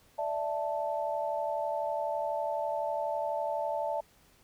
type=chord; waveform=sine; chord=D suspended second; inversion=none; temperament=equal; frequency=587.3 / 659.3 / 880 Hz; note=D5 / E5 / A5; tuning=0 / 0 / 0 cents; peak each=-34 dBFS; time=0.18-4.01 s; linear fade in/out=10 ms; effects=pink hiss -63 dBFS RMS until 4.43 s